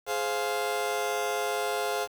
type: chord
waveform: 30% pulse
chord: F minor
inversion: first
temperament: just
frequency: 419.1 / 523.8 / 698.5 Hz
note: Ab4 / C5 / F5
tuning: +16 / +2 / 0 cents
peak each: -29 / -31 / -29 dBFS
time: 0.06-2.08 s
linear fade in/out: 50 ms
effects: 8-bit